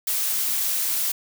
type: noise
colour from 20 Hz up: blue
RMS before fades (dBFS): -24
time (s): 0.07-1.12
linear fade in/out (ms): 5
effects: none